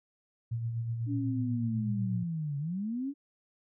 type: tone with tremolo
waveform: sine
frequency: 115.7 Hz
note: A#2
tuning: 13 cents flat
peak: -29 dBFS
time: 0.51-2.24 s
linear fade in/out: 10 ms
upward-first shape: sine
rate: 8.1 Hz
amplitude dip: 40%
type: linear two-way sweep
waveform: sine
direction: down then up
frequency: 290.1 to 138.59 to 290.1 Hz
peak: -31 dBFS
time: 1.06-3.14 s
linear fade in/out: 50 ms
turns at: 2.58 s
effects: none